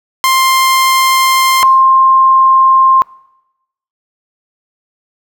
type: tone pair in turn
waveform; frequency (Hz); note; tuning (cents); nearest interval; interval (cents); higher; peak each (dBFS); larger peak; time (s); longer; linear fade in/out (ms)
sawtooth / sine; 1052 / 1056.9; C6 / C6; +9 / +17; unison; 8; second; -4; neither; 0.24-1.63 / 1.63-3.02; neither; 0
effects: noise-tail reverb RT60 0.9 s tail -23 dB re dry